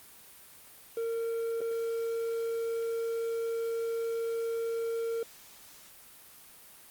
triangle tone with dropouts, 459 Hz, A#4, 27 cents flat, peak -28 dBFS, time 0.97-5.23 s, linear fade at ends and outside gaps 2 ms, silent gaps 1.607-1.614 s, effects white hiss -53 dBFS RMS until 6.9 s + Opus 32 kbps

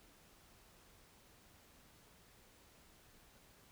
silence, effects pink hiss -65 dBFS RMS until 3.71 s

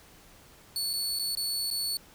sawtooth tone with dropouts, 4435 Hz, C#8, in tune, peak -26 dBFS, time 0.76-1.97 s, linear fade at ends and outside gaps 1 ms, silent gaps 0.932-0.936 / 1.189-1.195 / 1.351-1.372 / 1.703-1.711 s, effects pink hiss -55 dBFS RMS until 2.14 s

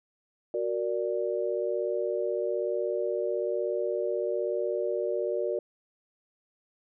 sine chord, Gb augmented, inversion none, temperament equal, 370 / 466.2 / 587.3 Hz, Gb4 / Bb4 / D5, 0 / 0 / 0 cents, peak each -31 dBFS, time 0.54-5.59 s, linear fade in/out 2 ms, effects none

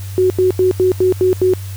sine tone bursts, 370 Hz, F#4, in tune, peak -9 dBFS, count 7, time 0.18-1.536 s, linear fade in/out 0 ms, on 120 ms, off 86 ms, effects added 97 Hz sine -24 dBFS peak until 1.76 s + white hiss -38 dBFS RMS until 1.76 s

